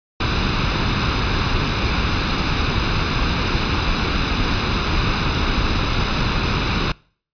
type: noise with comb filter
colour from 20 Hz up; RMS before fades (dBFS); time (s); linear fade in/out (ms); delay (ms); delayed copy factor
pink; -19; 0.2-6.92; 5; 0.78; +0.5
effects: noise-tail reverb RT60 0.5 s tail -25 dB re dry + resampled to 11025 Hz